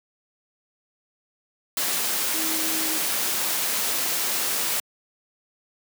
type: tone in noise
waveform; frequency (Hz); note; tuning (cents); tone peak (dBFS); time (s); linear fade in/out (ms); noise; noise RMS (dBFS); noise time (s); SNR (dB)
sine; 317.8; D#4; +37; -32; 2.34-2.98; 2; white; -25; 1.77-4.8; -10
effects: high-pass 200 Hz 12 dB/octave